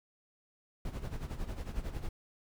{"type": "noise with tremolo", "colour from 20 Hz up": "brown", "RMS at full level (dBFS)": -36, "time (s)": [0.85, 2.09], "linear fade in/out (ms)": 2, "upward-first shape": "sine", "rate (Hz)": 11, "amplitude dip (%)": 70, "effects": []}